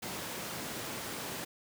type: high-pass noise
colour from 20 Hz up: pink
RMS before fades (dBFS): -40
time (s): 0.02-1.45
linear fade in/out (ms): 10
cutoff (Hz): 140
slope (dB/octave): 12
effects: none